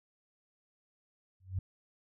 sine tone with exponential growth, 93.4 Hz, F#2, 17 cents sharp, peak -27 dBFS, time 1.4-1.59 s, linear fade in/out 5 ms, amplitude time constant 41 ms, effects none

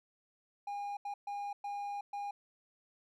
triangle tone bursts at uneven times, 812 Hz, G#5, 39 cents flat, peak -35 dBFS, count 5, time 0.67-0.97 / 1.05-1.14 / 1.27-1.53 / 1.64-2.01 / 2.13-2.31 s, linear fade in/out 5 ms, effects none

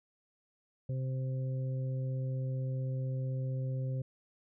harmonic tone, 130.81 Hz, C3, in tune, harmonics 1 / 2 / 3 / 4, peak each -32 / -49 / -51 / -46 dBFS, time 0.89-4.02 s, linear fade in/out 5 ms, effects none

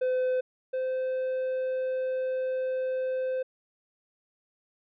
triangle tone pair in turn, 510 / 516.8 Hz, C5 / C5, -44 / -21 cents, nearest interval unison, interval 23 cents, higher second, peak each -22 / -25 dBFS, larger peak first, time 0.01-0.41 / 0.73-3.43 s, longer second, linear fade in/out 10 ms, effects resampled to 8000 Hz

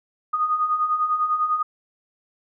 sine beating tone pair, 1229 / 1239 Hz, D#6 / D#6, -22 / -8 cents, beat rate 10 Hz, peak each -27 / -20 dBFS, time 0.33-1.63 s, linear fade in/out 10 ms, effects none

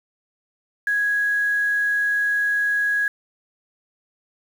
sine tone with quantisation, 1661.2 Hz, G#6, in tune, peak -18 dBFS, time 0.87-3.08 s, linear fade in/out 2 ms, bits 7, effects none

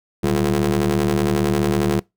25% pulse ring-modulated tone, 75 Hz, D2, 37 cents sharp, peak -10 dBFS, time 0.23-2 s, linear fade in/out 10 ms, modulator 268 Hz, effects noise-tail reverb RT60 0.2 s tail -24 dB re dry

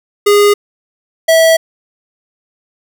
square tone pair in turn, 410.5 / 651.6 Hz, G#4 / E5, -20 / -20 cents, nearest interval minor sixth, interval 800 cents, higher second, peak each -6 dBFS, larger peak neither, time 0.26-0.54 / 1.28-1.57 s, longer second, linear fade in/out 10 ms, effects none

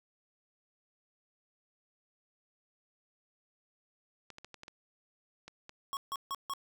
clicks, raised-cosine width 0.2 ms, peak -30 dBFS, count 8, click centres 4.303 / 4.384 / 4.446 / 4.543 / 4.634 / 4.681 / 5.48 / 5.694 s
square tone bursts, 1100 Hz, C#6, 14 cents flat, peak -35 dBFS, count 4, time 5.93-6.536 s, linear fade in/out 0 ms, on 39 ms, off 150 ms
effects none

